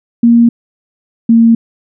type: tone pair in turn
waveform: sine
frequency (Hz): 234.5 / 229.4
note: A#3 / A#3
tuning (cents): +11 / -28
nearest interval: unison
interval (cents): 39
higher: first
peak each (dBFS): -3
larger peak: neither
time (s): 0.23-0.49 / 1.29-1.55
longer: neither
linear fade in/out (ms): 5
effects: none